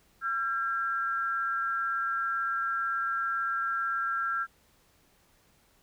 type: tone pair together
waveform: sine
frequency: 1359 / 1612 Hz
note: F6 / G6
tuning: -48 / +48 cents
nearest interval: minor third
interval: 296 cents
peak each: -29 / -32 dBFS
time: 0.21-4.47 s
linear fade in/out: 50 ms
effects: pink hiss -65 dBFS RMS until 5.82 s